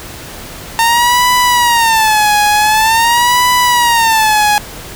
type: tone with vibrato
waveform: sawtooth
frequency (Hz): 909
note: A#5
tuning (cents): -44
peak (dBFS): -4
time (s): 0.79-4.58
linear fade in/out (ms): 0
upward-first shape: sine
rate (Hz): 0.46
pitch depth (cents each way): 150
effects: pink hiss -29 dBFS RMS until 4.95 s